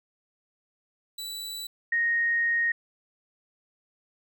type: tone pair in turn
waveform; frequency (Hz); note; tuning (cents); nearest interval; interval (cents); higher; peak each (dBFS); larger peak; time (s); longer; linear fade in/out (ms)
sawtooth / sine; 3951 / 1864.6; B7 / A#6; 0 / 0; octave + minor second; 1300; first; -31 / -22; second; 1.18-1.67 / 1.92-2.72; second; 5
effects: none